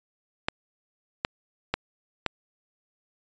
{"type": "clicks", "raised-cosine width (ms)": 0.3, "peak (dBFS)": -8, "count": 4, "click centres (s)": [0.485, 1.249, 1.74, 2.263], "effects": ["resampled to 16000 Hz"]}